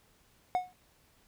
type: tone with exponential decay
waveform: triangle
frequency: 730 Hz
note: F#5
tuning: 24 cents flat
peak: -21 dBFS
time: 0.55-0.73 s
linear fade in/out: 0 ms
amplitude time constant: 39 ms
effects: pink hiss -66 dBFS RMS until 1.27 s